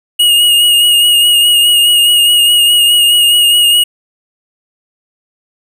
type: tone with vibrato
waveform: square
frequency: 2871 Hz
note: F7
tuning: 47 cents sharp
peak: -6 dBFS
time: 0.19-3.84 s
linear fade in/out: 10 ms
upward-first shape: sine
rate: 4.8 Hz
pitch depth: 27 cents each way
effects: none